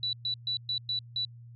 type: tone bursts at uneven times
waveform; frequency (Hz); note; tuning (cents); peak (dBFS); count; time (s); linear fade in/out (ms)
sine; 3951; B7; 0; -28; 6; 0.03-0.13 / 0.25-0.34 / 0.47-0.57 / 0.69-0.78 / 0.89-0.99 / 1.16-1.25; 2
effects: added 118 Hz sine -46 dBFS peak until 1.55 s